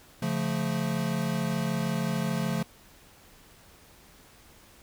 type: chord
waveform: square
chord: Db augmented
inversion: none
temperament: equal with one note detuned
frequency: 141.18 / 174.61 / 220 Hz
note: Db3 / F3 / A3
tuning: +32 / 0 / 0 cents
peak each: -33 / -31 / -32 dBFS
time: 0.22-2.63 s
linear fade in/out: 5 ms
effects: pink hiss -55 dBFS RMS until 4.82 s